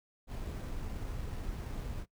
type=noise with sample-and-hold; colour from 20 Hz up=brown; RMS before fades=-39 dBFS; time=0.27-2.06 s; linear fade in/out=50 ms; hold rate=7350 Hz; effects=noise-tail reverb RT60 0.1 s tail -20 dB re dry